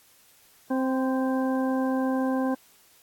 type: harmonic tone with a mistuned harmonic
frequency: 261.9 Hz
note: C4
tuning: 2 cents sharp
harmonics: 1 / 2 / 3 / 4 / 6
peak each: -24 / -30 / -34 / -36 / -40 dBFS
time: 0.7-2.55 s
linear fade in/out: 10 ms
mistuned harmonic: 4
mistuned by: -23 cents
effects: white hiss -58 dBFS RMS until 3.02 s + AAC 64 kbps